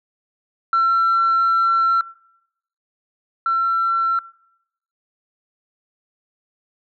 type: tone pair in turn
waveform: sine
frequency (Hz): 1351 / 1351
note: E6 / E6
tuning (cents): +42 / +42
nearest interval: unison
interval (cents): 0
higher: neither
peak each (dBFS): -12 / -15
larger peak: first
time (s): 0.73-2.01 / 3.46-4.19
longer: first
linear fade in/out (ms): 2
effects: noise-tail reverb RT60 0.8 s tail -22 dB re dry + tanh soft clip ceiling -11 dBFS